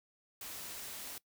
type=noise; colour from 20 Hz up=white; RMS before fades=-45 dBFS; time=0.41-1.18 s; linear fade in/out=2 ms; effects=noise-tail reverb RT60 0.1 s tail -21 dB re dry